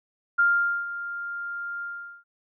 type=tone with ADSR envelope; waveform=sine; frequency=1399 Hz; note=F6; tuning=3 cents sharp; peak=-16 dBFS; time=0.38-2.24 s; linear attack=15 ms; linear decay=460 ms; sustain=-14 dB; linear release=420 ms; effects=none